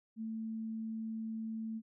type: tone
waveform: sine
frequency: 222.3 Hz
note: A3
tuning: 18 cents sharp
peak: -37 dBFS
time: 0.16-1.82 s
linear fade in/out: 50 ms
effects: none